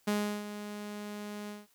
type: tone with ADSR envelope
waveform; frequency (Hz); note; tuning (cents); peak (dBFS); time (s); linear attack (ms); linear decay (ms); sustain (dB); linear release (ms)
sawtooth; 207.7; G#3; 0; -23; 0.07-1.67; 10; 350; -12; 180
effects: white hiss -68 dBFS RMS until 1.74 s